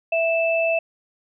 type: tone pair together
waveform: sine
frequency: 659.2 / 2637 Hz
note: E5 / E7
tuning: 0 / 0 cents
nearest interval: 2 octaves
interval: 2400 cents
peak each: -19 / -23 dBFS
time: 0.12-0.79 s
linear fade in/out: 5 ms
effects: none